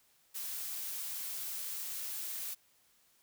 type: noise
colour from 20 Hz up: blue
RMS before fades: -40 dBFS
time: 0.34-2.55 s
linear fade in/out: 20 ms
effects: white hiss -69 dBFS RMS until 3.22 s